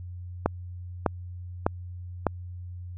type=click train; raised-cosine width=1 ms; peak=-7 dBFS; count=4; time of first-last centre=0.46-2.267 s; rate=1.66 Hz; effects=added 89 Hz sine -36 dBFS peak until 2.97 s